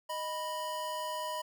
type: tone pair together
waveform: square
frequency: 619.9 / 985 Hz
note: D#5 / B5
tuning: -7 / -5 cents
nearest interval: minor sixth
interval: 802 cents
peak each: -40 / -37 dBFS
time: 0.09-1.42 s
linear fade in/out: 10 ms
effects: none